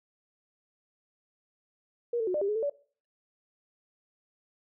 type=tone with pitch steps; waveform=sine; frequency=474.7 / 446.6 / 365.4 / 598 / 397.9 / 421.4 / 446 / 573 Hz; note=A#4 / A4 / F#4 / D5 / G4 / G#4 / A4 / D5; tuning=+31 / +26 / -22 / +31 / +26 / +25 / +23 / -43 cents; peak=-26 dBFS; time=2.13-2.698 s; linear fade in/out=5 ms; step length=71 ms; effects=noise-tail reverb RT60 0.4 s tail -19 dB re dry